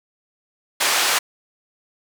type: band-pass noise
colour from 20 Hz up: pink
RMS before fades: -19 dBFS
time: 0.8-1.19 s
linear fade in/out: 10 ms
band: 890 to 11000 Hz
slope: 12 dB/octave
effects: none